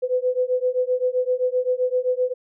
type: beating tone pair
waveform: sine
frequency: 500 / 507.7 Hz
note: B4 / B4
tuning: +21 / +48 cents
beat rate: 7.7 Hz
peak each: -22 / -22 dBFS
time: 0.02-2.34 s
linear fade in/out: 20 ms
effects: none